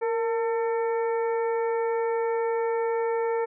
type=harmonic tone with a mistuned harmonic; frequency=448.5 Hz; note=A4; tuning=33 cents sharp; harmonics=1 / 2 / 3 / 4 / 5; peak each=-24 / -31 / -40 / -41 / -43 dBFS; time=0.01-3.46 s; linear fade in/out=20 ms; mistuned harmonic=1; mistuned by=+52 cents; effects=none